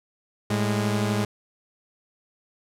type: tone pair together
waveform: sawtooth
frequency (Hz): 108.9 / 205.6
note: A2 / G#3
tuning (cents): -17 / -17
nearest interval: major seventh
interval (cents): 1100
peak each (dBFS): -21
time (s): 0.5-1.25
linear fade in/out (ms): 5
effects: low-pass 12000 Hz 12 dB/octave

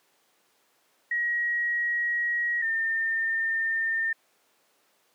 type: tone pair in turn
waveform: sine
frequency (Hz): 1900 / 1809.3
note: A#6 / A6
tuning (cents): +33 / +48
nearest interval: minor second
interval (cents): 85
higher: first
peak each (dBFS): -24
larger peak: neither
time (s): 1.11-2.62 / 2.62-4.13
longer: neither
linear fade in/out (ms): 5
effects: pink hiss -66 dBFS RMS until 5.14 s + high-pass 400 Hz 12 dB/octave

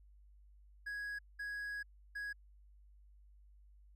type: tone bursts at uneven times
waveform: triangle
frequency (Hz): 1661.2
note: G#6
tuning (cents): 0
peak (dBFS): -38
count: 3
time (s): 0.86-1.19 / 1.39-1.83 / 2.15-2.33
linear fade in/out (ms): 10
effects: added 50 Hz sine -59 dBFS peak until 3.95 s

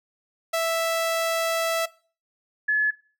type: tone pair in turn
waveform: sawtooth / sine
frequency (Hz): 659.3 / 1711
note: E5 / A6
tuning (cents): 0 / -49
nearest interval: octave + perfect fourth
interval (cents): 1651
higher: second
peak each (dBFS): -18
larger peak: neither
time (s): 0.53-1.86 / 2.68-2.91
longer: first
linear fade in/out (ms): 10
effects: noise-tail reverb RT60 0.4 s tail -21 dB re dry

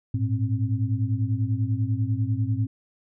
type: tone cluster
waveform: sine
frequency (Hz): 104.2 / 114.3 / 265.1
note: G#2 / A#2 / C4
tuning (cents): +6 / -34 / +23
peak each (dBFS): -25 / -25 / -31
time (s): 0.14-2.67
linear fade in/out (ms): 5
effects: none

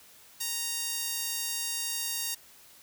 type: tone with high-pass filter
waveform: sawtooth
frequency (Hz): 931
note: A#5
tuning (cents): -2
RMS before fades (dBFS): -33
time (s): 0.4-2.35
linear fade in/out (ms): 10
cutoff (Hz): 5300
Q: 0.68
effects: white hiss -55 dBFS RMS until 2.82 s

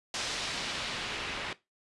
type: noise with low-pass filter sweep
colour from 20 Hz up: white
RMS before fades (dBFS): -36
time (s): 0.14-1.53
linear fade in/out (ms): 2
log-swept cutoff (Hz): 5100 to 2600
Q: 1.1
effects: noise-tail reverb RT60 0.2 s tail -17 dB re dry + resampled to 24000 Hz

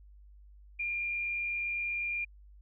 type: tone with frequency modulation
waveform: sine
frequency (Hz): 2403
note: D7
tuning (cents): +39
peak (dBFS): -31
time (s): 0.79-2.25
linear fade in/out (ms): 10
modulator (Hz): 68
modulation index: 0.49
effects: added 50 Hz sine -52 dBFS peak until 2.61 s

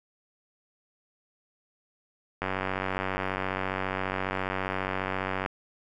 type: click train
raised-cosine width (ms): 0.5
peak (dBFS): -14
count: 289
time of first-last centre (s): 2.42-5.461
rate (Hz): 94.7
effects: none

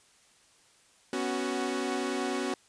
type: chord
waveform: sawtooth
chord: B suspended second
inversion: none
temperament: equal with one note detuned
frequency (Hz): 246.9 / 277.2 / 371.9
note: B3 / C#4 / F#4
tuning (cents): 0 / 0 / +9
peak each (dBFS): -31 / -30 / -29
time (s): 1.13-2.54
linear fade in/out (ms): 2
effects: white hiss -62 dBFS RMS until 2.68 s + resampled to 22050 Hz

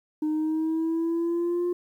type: exponential sweep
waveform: sine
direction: up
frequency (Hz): 305.5 to 354.3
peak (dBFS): -21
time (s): 0.22-1.73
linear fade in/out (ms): 5
effects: tanh soft clip ceiling -22 dBFS + 10-bit

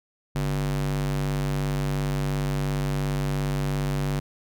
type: tone with high-pass filter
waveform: square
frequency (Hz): 48.58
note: G1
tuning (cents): -15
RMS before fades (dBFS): -26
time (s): 0.35-4.2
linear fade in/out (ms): 10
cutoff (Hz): 99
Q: 5.5
effects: none

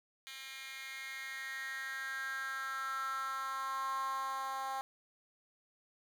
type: tone with high-pass filter sweep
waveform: 10% pulse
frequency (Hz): 267.3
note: C4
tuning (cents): +37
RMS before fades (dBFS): -40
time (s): 0.27-4.81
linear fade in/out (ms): 0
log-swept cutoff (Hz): 2600 to 870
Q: 6.1
effects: none

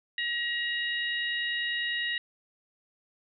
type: harmonic tone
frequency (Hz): 950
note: A#5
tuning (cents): +33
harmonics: 2 / 3 / 4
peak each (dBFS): -30 / -34 / -36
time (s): 0.18-2.18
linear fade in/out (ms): 2
effects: none

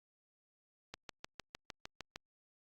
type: click train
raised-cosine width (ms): 0.2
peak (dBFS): -26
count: 9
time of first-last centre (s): 0.94-2.16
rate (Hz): 6.56
effects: Opus 48 kbps

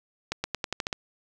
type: accelerating click train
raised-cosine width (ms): 0.2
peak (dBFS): -11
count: 8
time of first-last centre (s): 0.32-0.928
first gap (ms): 120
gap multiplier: 0.89
effects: none

